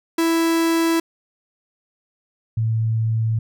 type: tone pair in turn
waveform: 45% pulse / sine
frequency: 330 / 111.98 Hz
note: E4 / A2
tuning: +2 / +31 cents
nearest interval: octave + perfect fifth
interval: 1871 cents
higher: first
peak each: -16 / -17 dBFS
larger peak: first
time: 0.18-1 / 2.57-3.39 s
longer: neither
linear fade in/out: 5 ms
effects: none